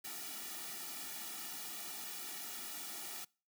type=noise with comb filter; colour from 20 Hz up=white; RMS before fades=-45 dBFS; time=0.04-3.25 s; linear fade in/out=10 ms; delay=1.9 ms; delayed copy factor=-1; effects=noise-tail reverb RT60 0.4 s tail -26 dB re dry + high-pass 200 Hz 12 dB/octave